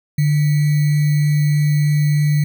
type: tone with sample-and-hold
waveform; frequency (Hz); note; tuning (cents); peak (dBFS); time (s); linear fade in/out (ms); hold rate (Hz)
sine; 148.4; D3; +18; -12; 0.18-2.44; 5; 2100
effects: none